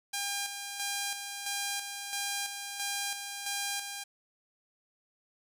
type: tone with tremolo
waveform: 5% pulse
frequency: 804 Hz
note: G5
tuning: 44 cents sharp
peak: -20 dBFS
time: 0.13-4.04 s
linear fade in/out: 10 ms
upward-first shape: square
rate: 1.5 Hz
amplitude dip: 50%
effects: none